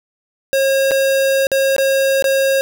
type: tone with dropouts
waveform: square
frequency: 541 Hz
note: C#5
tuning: 42 cents flat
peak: -13 dBFS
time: 0.53-2.61 s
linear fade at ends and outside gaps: 0 ms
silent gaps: 0.91-0.916 / 1.469-1.517 / 1.764-1.782 / 2.224-2.242 s
effects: none